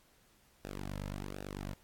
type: tone with flanger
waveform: sawtooth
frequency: 49 Hz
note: G1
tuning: in tune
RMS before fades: -42 dBFS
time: 0.64-1.74 s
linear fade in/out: 10 ms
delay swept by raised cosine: 0.93 to 2.73 ms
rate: 1.3 Hz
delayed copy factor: -0.85
effects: pink hiss -67 dBFS RMS until 1.83 s + AAC 64 kbps